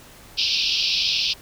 white band-pass noise, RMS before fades -22 dBFS, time 0.37-1.34 s, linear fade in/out 20 ms, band 2500 to 5400 Hz, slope 96 dB/octave, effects pink hiss -46 dBFS RMS until 1.41 s

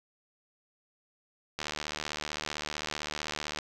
click train, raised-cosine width 0.2 ms, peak -16 dBFS, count 152, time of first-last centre 1.59-3.587 s, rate 75.6 Hz, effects none

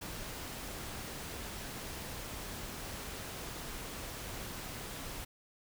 pink noise, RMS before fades -43 dBFS, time 0.01-5.25 s, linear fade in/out 10 ms, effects none

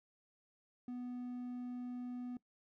triangle tone, 246.9 Hz, B3, in tune, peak -39 dBFS, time 0.88-2.37 s, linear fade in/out 2 ms, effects noise-tail reverb RT60 0.1 s tail -20 dB re dry

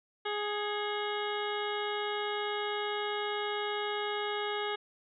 harmonic tone with a mistuned harmonic, 415.3 Hz, G#4, in tune, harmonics 1 / 2 / 3 / 4 / 5 / 7 / 8 / 9, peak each -35 / -38 / -40 / -41 / -42 / -43 / -44 / -45 dBFS, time 0.25-4.76 s, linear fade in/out 10 ms, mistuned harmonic 5, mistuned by +57 cents, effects none

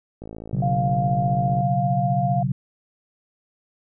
click train, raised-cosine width 2 ms, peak -23 dBFS, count 77, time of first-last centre 0.22-1.607 s, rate 54.8 Hz
sine chord, B suspended second, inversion none, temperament equal, 123.47 / 138.59 / 185 Hz, B2 / C#3 / F#3, 0 / 0 / 0 cents, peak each -25 / -23 / -26 dBFS, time 0.53-2.52 s, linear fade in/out 5 ms
sine tone, 701 Hz, F5, 6 cents sharp, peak -22 dBFS, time 0.62-2.43 s, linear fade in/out 5 ms
effects none

